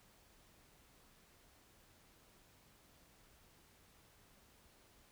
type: silence
effects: pink hiss -67 dBFS RMS until 5.11 s